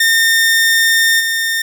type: tone with level steps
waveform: sawtooth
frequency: 1819 Hz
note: A#6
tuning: 43 cents flat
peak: -6 / -11 dBFS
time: 0-1.62 s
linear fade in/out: 5 ms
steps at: 1.19 s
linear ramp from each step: 20 ms
effects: none